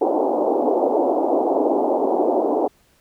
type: band-pass noise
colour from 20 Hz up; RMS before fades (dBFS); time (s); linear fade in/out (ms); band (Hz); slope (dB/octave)
pink; -19; 0.01-2.68; 10; 280 to 850; 48
effects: pink hiss -59 dBFS RMS until 3 s